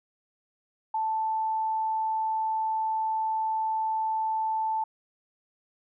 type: tone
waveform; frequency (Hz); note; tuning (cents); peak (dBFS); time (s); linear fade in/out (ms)
sine; 880; A5; 0; -25; 0.94-4.84; 5
effects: none